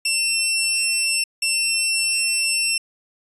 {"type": "tone pair in turn", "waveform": "15% pulse", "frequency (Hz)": [2699, 2699], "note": ["E7", "E7"], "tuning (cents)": [40, 40], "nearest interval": "unison", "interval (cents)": 0, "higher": "neither", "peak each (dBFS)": -11, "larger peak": "neither", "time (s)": [[0.05, 1.24], [1.42, 2.78]], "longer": "second", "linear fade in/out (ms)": 5, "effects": ["resampled to 24000 Hz"]}